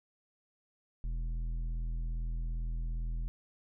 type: tone with tanh clipping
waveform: sine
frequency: 41.23 Hz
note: E1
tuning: 1 cent sharp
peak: -34 dBFS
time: 1.04-3.28 s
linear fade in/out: 0 ms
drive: 9 dB
effects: none